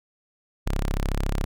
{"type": "tone", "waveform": "sawtooth", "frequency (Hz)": 33.93, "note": "C#1", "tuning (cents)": -36, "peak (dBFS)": -19, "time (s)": [0.66, 1.45], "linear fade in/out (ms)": 10, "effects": []}